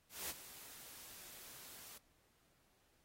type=noise with ADSR envelope; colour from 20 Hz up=white; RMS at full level=-42 dBFS; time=0.09-1.98 s; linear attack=210 ms; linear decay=26 ms; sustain=-13 dB; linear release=6 ms; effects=pink hiss -75 dBFS RMS until 3.04 s + AAC 48 kbps